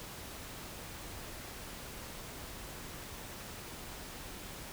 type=silence; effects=pink hiss -46 dBFS RMS until 4.72 s